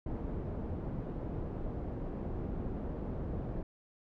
pink low-pass noise, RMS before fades -38 dBFS, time 0.06-3.63 s, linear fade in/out 5 ms, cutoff 490 Hz, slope 12 dB/octave, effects none

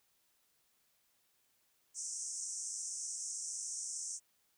pink band-pass noise, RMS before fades -42 dBFS, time 1.94-4.2 s, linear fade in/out 50 ms, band 5600 to 9000 Hz, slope 96 dB/octave, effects white hiss -75 dBFS RMS until 4.57 s

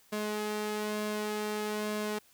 sawtooth tone with flanger, 211.4 Hz, G#3, 31 cents sharp, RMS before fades -34 dBFS, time 0.12-2.19 s, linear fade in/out 10 ms, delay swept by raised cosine 1.8 to 2.54 ms, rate 1.1 Hz, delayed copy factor +0.5, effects white hiss -63 dBFS RMS until 2.33 s

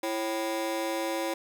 30% pulse ring-modulated tone, 440 Hz, A4, in tune, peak -23 dBFS, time 0.03-1.34 s, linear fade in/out 5 ms, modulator 106 Hz, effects none

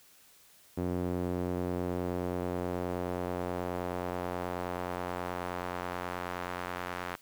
sawtooth tone with band-pass filter sweep, 89.4 Hz, F2, 41 cents sharp, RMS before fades -35 dBFS, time 0.77-7.16 s, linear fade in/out 10 ms, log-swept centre 320 to 1400 Hz, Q 0.98, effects white hiss -60 dBFS RMS until 7.21 s

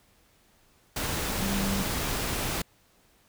sine tone in noise, 196 Hz, G3, in tune, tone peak -28 dBFS, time 1.42-1.83 s, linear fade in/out 5 ms, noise pink, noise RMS -30 dBFS, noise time 0.96-2.62 s, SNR -1 dB, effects pink hiss -63 dBFS RMS until 3.28 s

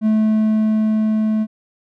triangle tone with level ramp, 216.9 Hz, A3, 25 cents flat, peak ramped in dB -10 to -13 dBFS, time 0.01-1.47 s, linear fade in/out 50 ms, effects none

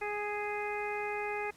harmonic tone, 415.3 Hz, G#4, in tune, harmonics 1 / 2 / 3 / 4 / 5 / 6, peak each -37 / -38 / -45 / -44 / -41 / -42 dBFS, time 0.01-1.51 s, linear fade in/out 10 ms, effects pink hiss -60 dBFS RMS until 1.56 s + low-pass 12000 Hz 12 dB/octave

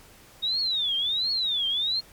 sine tone with vibrato, 3709 Hz, A#7, 9 cents flat, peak -23 dBFS, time 0.42-2.01 s, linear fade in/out 20 ms, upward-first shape triangle, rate 1.4 Hz, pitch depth 290 cents each way, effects pink hiss -52 dBFS RMS until 2.12 s + MP3 96 kbps

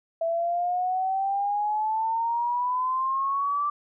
sine exponential sweep, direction up, 658 to 1174.7 Hz, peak -23 dBFS, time 0.21-3.7 s, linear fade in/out 5 ms, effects none

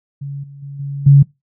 sine tone with level steps, 140.4 Hz, C#3, 22 cents sharp, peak -23 / -33 / -27 / -21 / -3 dBFS, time 0.21-1.23 s, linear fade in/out 10 ms, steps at 0.43 / 0.62 / 0.79 / 1.06 s, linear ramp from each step 10 ms, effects noise-tail reverb RT60 0.2 s tail -23 dB re dry

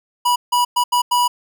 square tone bursts at uneven times, 976 Hz, B5, 21 cents flat, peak -14 dBFS, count 5, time 0.25-0.36 / 0.52-0.65 / 0.76-0.84 / 0.92-1.02 / 1.11-1.28 s, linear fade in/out 10 ms, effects none

